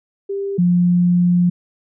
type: tone pair in turn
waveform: sine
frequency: 396.4 / 176.58 Hz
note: G4 / F3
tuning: +19 / +19 cents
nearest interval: octave + major second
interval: 1400 cents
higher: first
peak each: -20 / -11 dBFS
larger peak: second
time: 0.29-0.58 / 0.58-1.5 s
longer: second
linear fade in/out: 10 ms
effects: none